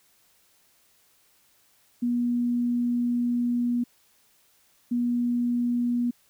sine tone pair in turn, 241.3 / 241.3 Hz, B3 / B3, -40 / -40 cents, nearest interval unison, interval 0 cents, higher neither, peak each -22 dBFS, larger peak neither, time 2.02-3.84 / 4.91-6.11 s, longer first, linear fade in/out 10 ms, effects white hiss -63 dBFS RMS until 6.29 s

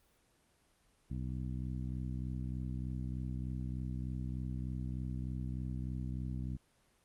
harmonic tone, 63.3 Hz, B1, 43 cents sharp, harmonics 1 / 2 / 3 / 4 / 5, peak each -40 / -40 / -44 / -48 / -53 dBFS, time 1.1-6.57 s, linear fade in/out 10 ms, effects pink hiss -71 dBFS RMS until 7.04 s + Opus 24 kbps

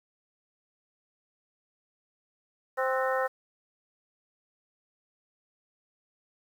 harmonic tone with a mistuned harmonic, 261.6 Hz, C4, in tune, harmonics 2 / 3 / 4 / 5 / 6 / 7, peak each -28 / -33 / -35 / -34 / -37 / -35 dBFS, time 2.77-3.28 s, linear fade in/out 20 ms, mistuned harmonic 6, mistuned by -83 cents, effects 9-bit

